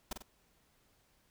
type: noise with echo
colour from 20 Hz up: pink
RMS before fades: -37 dBFS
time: 0.11-0.13 s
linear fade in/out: 5 ms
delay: 47 ms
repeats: 2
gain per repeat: -6 dB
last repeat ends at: 0.224 s
effects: pink hiss -71 dBFS RMS until 1.3 s